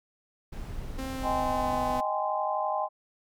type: noise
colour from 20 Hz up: brown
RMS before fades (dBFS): -37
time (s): 0.52-2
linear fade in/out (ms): 10
type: tone with pitch glide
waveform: sawtooth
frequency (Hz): 264.3 to 251.6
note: C4 to B3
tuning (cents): +18 to +32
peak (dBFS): -30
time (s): 0.98-2.01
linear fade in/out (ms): 10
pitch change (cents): -86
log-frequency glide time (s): 1.09-1.73
type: chord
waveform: sine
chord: Ab major seventh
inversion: second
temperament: just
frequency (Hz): 623 / 778.7 / 830.6 / 1038.3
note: Eb5 / G5 / Ab5 / C6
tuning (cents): +2 / -12 / 0 / -14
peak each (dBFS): -32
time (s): 1.22-2.89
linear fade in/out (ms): 50
effects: none